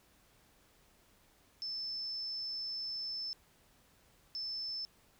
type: tone bursts at uneven times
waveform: sine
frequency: 5274 Hz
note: E8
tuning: in tune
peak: -37 dBFS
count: 2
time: 1.62-3.33 / 4.35-4.85 s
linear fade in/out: 0 ms
effects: pink hiss -67 dBFS RMS until 5.19 s